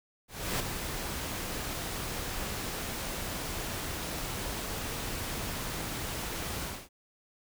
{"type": "noise with ADSR envelope", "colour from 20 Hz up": "pink", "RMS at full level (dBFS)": -30, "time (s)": [0.28, 6.89], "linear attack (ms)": 320, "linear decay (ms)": 3, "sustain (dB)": -6, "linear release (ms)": 240, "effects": []}